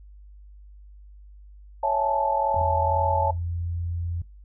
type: chord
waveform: sine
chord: A major seventh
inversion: first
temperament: equal with one note detuned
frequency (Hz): 554.4 / 659.3 / 837.8 / 880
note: C#5 / E5 / G#5 / A5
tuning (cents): 0 / 0 / +15 / 0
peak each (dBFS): -27 / -29 / -28 / -23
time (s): 1.83-3.31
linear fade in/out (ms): 5
type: clicks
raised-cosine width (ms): 5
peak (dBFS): -28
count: 2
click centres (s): 2.544 / 2.613
type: tone with pitch glide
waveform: sine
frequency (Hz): 83.9 to 85.71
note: E2 to F2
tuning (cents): +31 to -32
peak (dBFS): -26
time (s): 2.56-4.22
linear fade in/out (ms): 5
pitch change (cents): +37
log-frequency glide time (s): 2.7-3.11
effects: noise-tail reverb RT60 0.2 s tail -20 dB re dry + added 50 Hz sine -44 dBFS peak until 4.44 s